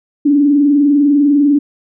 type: tone with vibrato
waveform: sine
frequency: 287.2 Hz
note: D4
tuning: 39 cents flat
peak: -7 dBFS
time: 0.25-1.59 s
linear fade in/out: 10 ms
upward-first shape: sine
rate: 20 Hz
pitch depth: 77 cents each way
effects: none